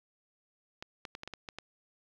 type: clicks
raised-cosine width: 0.2 ms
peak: -23 dBFS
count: 8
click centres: 0.825 / 1.052 / 1.151 / 1.234 / 1.276 / 1.337 / 1.488 / 1.586 s
effects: low-pass 5000 Hz 12 dB/octave + 9-bit